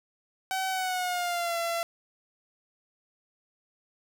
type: tone with pitch glide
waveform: sawtooth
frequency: 760 to 677.1 Hz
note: F#5 to E5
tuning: +46 to +46 cents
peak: -24 dBFS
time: 0.51-1.83 s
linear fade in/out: 0 ms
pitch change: -200 cents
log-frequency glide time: 0.69-1.56 s
effects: none